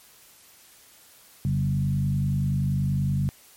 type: tone with frequency modulation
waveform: sine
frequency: 138.59 Hz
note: C#3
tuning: in tune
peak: -21 dBFS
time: 1.45-3.29 s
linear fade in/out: 0 ms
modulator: 50.4 Hz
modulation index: 1
effects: white hiss -53 dBFS RMS until 3.56 s + MP3 64 kbps